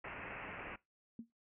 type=low-pass noise; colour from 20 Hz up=white; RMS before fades=-47 dBFS; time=0.04-0.76 s; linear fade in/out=5 ms; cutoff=2700 Hz; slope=96 dB/octave
type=tone with exponential decay; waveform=sine; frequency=230 Hz; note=A#3; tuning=23 cents flat; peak=-40 dBFS; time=1.19-1.3 s; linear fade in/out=2 ms; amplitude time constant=23 ms
effects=noise-tail reverb RT60 0.2 s tail -21 dB re dry

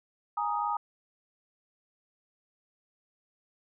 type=chord; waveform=sine; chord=Ab suspended second; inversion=none; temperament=just; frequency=830.6 / 934.4 / 1245.9 Hz; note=Ab5 / Bb5 / Eb6; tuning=0 / +4 / +2 cents; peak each=-32 dBFS; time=0.37-0.77 s; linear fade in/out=5 ms; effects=none

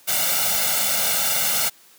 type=noise with comb filter; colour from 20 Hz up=white; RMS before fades=-21 dBFS; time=0.07-1.7 s; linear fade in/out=20 ms; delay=1.4 ms; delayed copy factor=+1; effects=white hiss -52 dBFS RMS until 1.98 s + high-pass 150 Hz 12 dB/octave

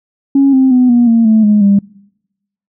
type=tone with pitch steps; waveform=sine; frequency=275.3 / 263 / 251.3 / 240.1 / 229.4 / 219.1 / 209.4 / 200 Hz; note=C#4 / C4 / B3 / B3 / A#3 / A3 / G#3 / G3; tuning=-12 / +9 / +30 / -49 / -28 / -7 / +15 / +35 cents; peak=-4 dBFS; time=0.35-1.79 s; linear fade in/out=5 ms; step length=180 ms; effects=noise-tail reverb RT60 0.9 s tail -25 dB re dry + tanh soft clip ceiling -1 dBFS

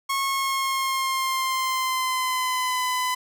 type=tone with pitch glide; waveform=sawtooth; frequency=1092 to 1007.2 Hz; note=C#6 to B5; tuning=-26 to +34 cents; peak=-19 dBFS; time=0.09-3.15 s; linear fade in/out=10 ms; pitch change=-140 cents; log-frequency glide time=0.23-2.82 s; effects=none

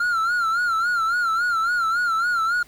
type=tone with vibrato; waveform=triangle; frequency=1384 Hz; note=F6; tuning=16 cents flat; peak=-17 dBFS; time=0-2.63 s; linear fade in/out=5 ms; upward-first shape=sine; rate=3.6 Hz; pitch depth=93 cents each way; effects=pink hiss -51 dBFS RMS until 2.67 s

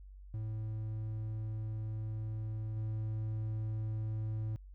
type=tone with level steps; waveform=triangle; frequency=108.9 Hz; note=A2; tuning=17 cents flat; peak=-34 / -32 dBFS; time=0.34-4.56 s; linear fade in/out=0 ms; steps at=2.76 s; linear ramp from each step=10 ms; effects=added 48 Hz sine -49 dBFS peak until 4.74 s

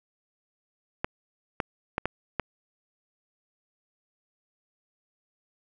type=clicks; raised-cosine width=0.5 ms; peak=-11 dBFS; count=5; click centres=1.045 / 1.602 / 1.981 / 2.056 / 2.397 s; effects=none

